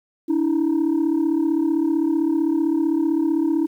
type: tone pair together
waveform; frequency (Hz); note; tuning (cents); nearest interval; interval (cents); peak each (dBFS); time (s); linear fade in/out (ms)
sine; 290.4 / 326; D4 / E4; -19 / -19; major second; 200; -19 / -17; 0.28-3.67; 20
effects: tanh soft clip ceiling -14 dBFS + 9-bit